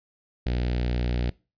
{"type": "tone with notch filter", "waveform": "sawtooth", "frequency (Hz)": 60.7, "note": "B1", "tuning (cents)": -29, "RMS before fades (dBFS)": -26, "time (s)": [0.46, 1.3], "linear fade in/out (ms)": 5, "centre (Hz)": 1100, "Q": 1, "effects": ["noise-tail reverb RT60 0.3 s tail -22 dB re dry", "resampled to 11025 Hz"]}